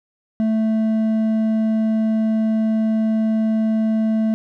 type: tone with hard clipping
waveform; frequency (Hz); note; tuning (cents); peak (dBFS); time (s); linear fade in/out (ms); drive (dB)
sine; 220; A3; 0; -17; 0.4-4.34; 0; 5
effects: none